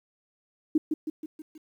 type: tone with echo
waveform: sine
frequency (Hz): 310.3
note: D#4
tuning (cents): -5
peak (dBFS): -18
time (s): 0.75-0.78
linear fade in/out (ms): 5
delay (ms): 160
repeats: 5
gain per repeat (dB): -5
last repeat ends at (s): 1.58
effects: 10-bit